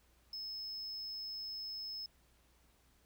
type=tone; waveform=triangle; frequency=5200 Hz; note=E8; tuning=24 cents flat; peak=-40 dBFS; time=0.33-2.06 s; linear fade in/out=2 ms; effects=added 60 Hz sine -70 dBFS peak until 3.05 s + pink hiss -71 dBFS RMS until 3.05 s